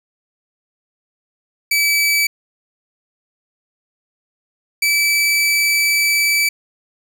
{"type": "tone pair in turn", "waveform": "sawtooth", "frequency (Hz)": [2300, 2309], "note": ["D7", "D7"], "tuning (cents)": [-37, -30], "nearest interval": "unison", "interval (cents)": 7, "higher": "second", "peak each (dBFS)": -10, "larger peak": "neither", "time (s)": [[1.71, 2.27], [4.82, 6.49]], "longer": "second", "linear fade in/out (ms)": 5, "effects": []}